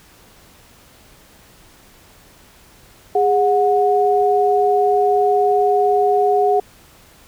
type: tone pair together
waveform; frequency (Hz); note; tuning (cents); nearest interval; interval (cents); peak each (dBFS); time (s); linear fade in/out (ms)
sine; 410.3 / 731; G#4 / F#5; -21 / -21; minor seventh; 1000; -15; 3.15-6.6; 5
effects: pink hiss -48 dBFS RMS until 7.27 s